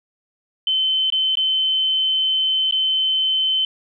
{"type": "tone with dropouts", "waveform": "sine", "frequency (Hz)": 3068, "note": "G7", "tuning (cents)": -38, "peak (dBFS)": -16, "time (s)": [0.67, 3.65], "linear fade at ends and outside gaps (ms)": 2, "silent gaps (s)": [[1.102, 1.123], [1.354, 1.371], [2.711, 2.723]], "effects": []}